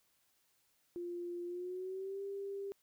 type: tone with pitch glide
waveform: sine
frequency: 349.2 to 396.5 Hz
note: F4 to G4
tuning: 0 to +20 cents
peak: -39 dBFS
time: 0.96-2.72 s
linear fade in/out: 0 ms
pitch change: +220 cents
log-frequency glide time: 1.46-2.22 s
effects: white hiss -75 dBFS RMS until 2.82 s